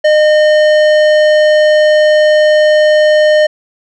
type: tone with tanh clipping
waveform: triangle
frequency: 610 Hz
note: D#5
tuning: 34 cents flat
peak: -7 dBFS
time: 0.04-3.47 s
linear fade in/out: 10 ms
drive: 18 dB
effects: none